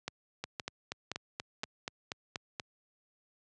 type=two click trains; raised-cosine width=0.2 ms; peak=-18 / -19 dBFS; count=4 / 10; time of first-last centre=0.08-1.634 / 0.44-2.598 s; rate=1.93 / 4.17 Hz; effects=high-pass 80 Hz 12 dB/octave + resampled to 22050 Hz